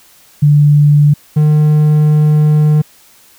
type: tone pair in turn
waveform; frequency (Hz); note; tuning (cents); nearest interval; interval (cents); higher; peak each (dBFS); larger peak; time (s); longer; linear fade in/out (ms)
sine / triangle; 146.83 / 151.57; D3 / D#3; 0 / -45; minor second; 55; second; -4; neither; 0.42-1.14 / 1.36-2.82; second; 10
effects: white hiss -45 dBFS RMS until 3.38 s